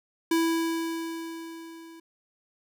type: tone with level ramp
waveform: square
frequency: 329.6 Hz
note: E4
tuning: in tune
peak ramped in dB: -21 to -46 dBFS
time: 0.31-2 s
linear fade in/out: 5 ms
effects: none